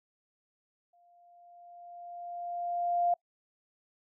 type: tone with exponential growth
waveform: sine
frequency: 698.5 Hz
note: F5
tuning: in tune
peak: -23 dBFS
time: 0.93-3.14 s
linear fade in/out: 5 ms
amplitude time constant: 480 ms
effects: noise-tail reverb RT60 0.1 s tail -25 dB re dry